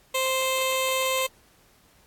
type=tone with notch filter; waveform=10% pulse; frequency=523.3 Hz; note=C5; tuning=in tune; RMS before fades=-25 dBFS; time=0.14-1.27 s; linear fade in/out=10 ms; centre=1600 Hz; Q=1.5; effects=pink hiss -59 dBFS RMS until 2.06 s + AAC 64 kbps